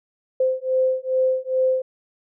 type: beating tone pair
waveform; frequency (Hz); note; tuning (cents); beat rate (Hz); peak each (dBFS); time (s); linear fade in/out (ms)
sine; 517 / 519.4; C5 / C5; -21 / -13; 2.4; -21; 0.4-1.82; 5
effects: none